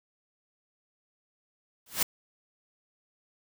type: noise with exponential growth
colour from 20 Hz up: white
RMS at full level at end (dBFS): -21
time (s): 1.86-2.03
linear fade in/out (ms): 5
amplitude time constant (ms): 35
effects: none